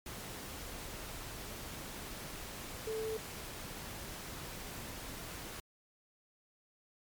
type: tone in noise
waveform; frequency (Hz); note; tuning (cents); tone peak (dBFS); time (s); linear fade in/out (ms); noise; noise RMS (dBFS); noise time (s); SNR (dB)
sine; 440; A4; 0; -35; 2.87-3.17; 2; pink; -45; 0.06-5.6; +7
effects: MP3 96 kbps